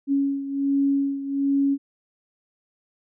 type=beating tone pair; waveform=sine; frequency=277.4 / 278.7 Hz; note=C#4 / C#4; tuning=+1 / +9 cents; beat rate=1.3 Hz; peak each=-21 / -26 dBFS; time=0.07-1.78 s; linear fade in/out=50 ms; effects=none